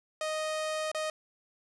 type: tone with dropouts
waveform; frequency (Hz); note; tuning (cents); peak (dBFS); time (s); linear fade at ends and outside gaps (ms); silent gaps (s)
sawtooth; 622.3; D#5; 0; -27; 0.21-1.1; 2; 0.916-0.947
effects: resampled to 24000 Hz + 10-bit